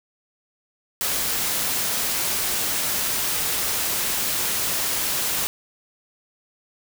white noise, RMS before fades -24 dBFS, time 1.01-5.47 s, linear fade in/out 0 ms, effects none

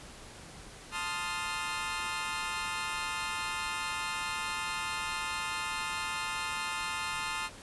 20% pulse chord, F dominant seventh, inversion first, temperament equal, 880 / 1046.5 / 1244.5 / 1396.9 Hz, A5 / C6 / Eb6 / F6, 0 / 0 / 0 / 0 cents, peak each -34 dBFS, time 0.91-7.5 s, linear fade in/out 50 ms, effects pink hiss -49 dBFS RMS until 7.62 s + resampled to 24000 Hz

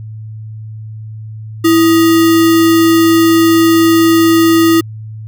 sine tone with sample-and-hold, 329.6 Hz, E4, in tune, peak -5 dBFS, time 1.64-4.81 s, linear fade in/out 10 ms, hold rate 1575 Hz, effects added 109 Hz sine -24 dBFS peak until 5.27 s

